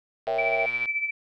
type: click train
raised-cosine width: 0.3 ms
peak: -24 dBFS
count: 72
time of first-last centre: 0.27-0.857 s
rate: 121 Hz
type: chord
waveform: sine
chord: A# diminished seventh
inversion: none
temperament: equal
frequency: 466.2 / 554.4 / 659.3 / 784 Hz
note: A#4 / C#5 / E5 / G5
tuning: 0 / 0 / 0 / 0 cents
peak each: -32 / -32 / -26 / -30 dBFS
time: 0.27-0.66 s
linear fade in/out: 5 ms
type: tone with tremolo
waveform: sine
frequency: 2319 Hz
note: D7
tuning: 22 cents flat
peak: -22 dBFS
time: 0.38-1.11 s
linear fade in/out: 10 ms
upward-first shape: sine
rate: 14 Hz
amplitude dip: 65%
effects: none